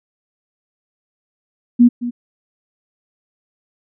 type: tone with echo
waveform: sine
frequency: 241.1 Hz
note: B3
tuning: 41 cents flat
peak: -5 dBFS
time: 1.79-1.89 s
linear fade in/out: 20 ms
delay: 220 ms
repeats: 1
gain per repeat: -14 dB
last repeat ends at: 2.11 s
effects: none